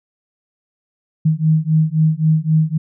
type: beating tone pair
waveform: sine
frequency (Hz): 155.56 / 159.36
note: D#3 / D#3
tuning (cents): 0 / +42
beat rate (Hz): 3.8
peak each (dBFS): -15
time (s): 1.25-2.78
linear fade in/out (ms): 10
effects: none